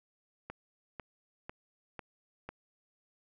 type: click train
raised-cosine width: 0.5 ms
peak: -26 dBFS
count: 5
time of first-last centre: 0.5-2.49 s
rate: 2.01 Hz
effects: none